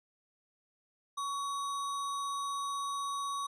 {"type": "tone with sample-and-hold", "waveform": "sine", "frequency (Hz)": 1121, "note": "C#6", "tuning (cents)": 19, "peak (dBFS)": -33, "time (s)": [1.17, 3.47], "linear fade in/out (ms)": 10, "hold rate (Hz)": 4900, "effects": ["resampled to 24000 Hz"]}